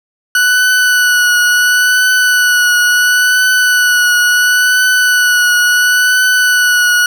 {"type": "tone with vibrato", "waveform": "40% pulse", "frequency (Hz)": 1480, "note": "F#6", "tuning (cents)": 0, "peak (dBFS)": -7, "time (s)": [0.35, 7.06], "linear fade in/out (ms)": 2, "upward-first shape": "triangle", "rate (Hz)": 0.72, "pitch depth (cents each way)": 27, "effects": []}